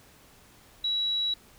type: tone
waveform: sine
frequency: 3900 Hz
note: B7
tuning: 23 cents flat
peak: -25 dBFS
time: 0.84-1.34 s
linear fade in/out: 5 ms
effects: pink hiss -56 dBFS RMS until 1.58 s